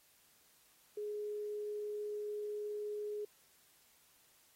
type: tone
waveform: sine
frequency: 418.4 Hz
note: G#4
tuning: 13 cents sharp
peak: -38 dBFS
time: 0.97-3.25 s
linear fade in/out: 5 ms
effects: white hiss -68 dBFS RMS until 4.55 s + AAC 48 kbps